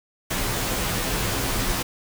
pink noise with comb filter, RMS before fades -25 dBFS, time 0.3-1.83 s, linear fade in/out 10 ms, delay 13 ms, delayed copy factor -0.8, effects none

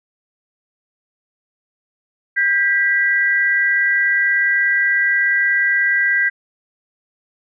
sine tone pair together, 1597.6 / 1961 Hz, G6 / B6, +32 / -13 cents, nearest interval major third, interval 355 cents, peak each -16 dBFS, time 2.36-6.3 s, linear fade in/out 20 ms, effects none

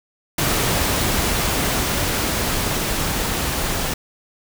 pink noise with level ramp, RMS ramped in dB -19 to -23 dBFS, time 0.38-3.94 s, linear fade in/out 5 ms, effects none

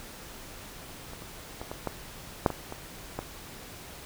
clicks, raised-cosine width 1 ms, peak -28 / -30 / -23 / -21 / -15 / -6 / -18 / -22 / -17 dBFS, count 9, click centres 1.134 / 1.222 / 1.615 / 1.715 / 1.873 / 2.462 / 2.503 / 2.724 / 3.19 s, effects pink hiss -45 dBFS RMS until 4.05 s

